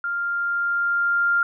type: tone with level ramp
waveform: sine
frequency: 1396.9 Hz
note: F6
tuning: in tune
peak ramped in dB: -23 to -16 dBFS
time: 0.04-1.43 s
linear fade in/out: 2 ms
effects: none